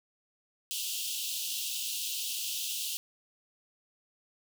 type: high-pass noise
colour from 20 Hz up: pink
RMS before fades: -35 dBFS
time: 0.71-2.97 s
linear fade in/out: 0 ms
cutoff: 2700 Hz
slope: 96 dB/octave
effects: none